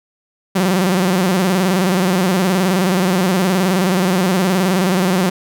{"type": "tone with vibrato", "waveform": "sawtooth", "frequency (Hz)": 185, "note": "F#3", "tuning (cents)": 0, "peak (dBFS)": -9, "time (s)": [0.55, 5.3], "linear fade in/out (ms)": 10, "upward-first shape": "square", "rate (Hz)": 19, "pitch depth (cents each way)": 82, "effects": []}